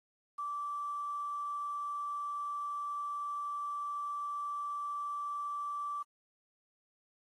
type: tone with quantisation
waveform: sine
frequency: 1164 Hz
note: D6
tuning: 16 cents flat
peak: -35 dBFS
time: 0.38-6.03 s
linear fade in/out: 10 ms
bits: 10
effects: AAC 32 kbps